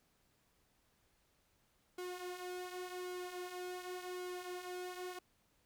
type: tone with flanger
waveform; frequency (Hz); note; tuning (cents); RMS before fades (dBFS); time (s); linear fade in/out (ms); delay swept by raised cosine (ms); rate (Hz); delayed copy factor
sawtooth; 361.7; F#4; -39; -45; 1.98-5.19; 5; 1.1 to 6.6; 0.89; -0.55
effects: pink hiss -75 dBFS RMS until 5.65 s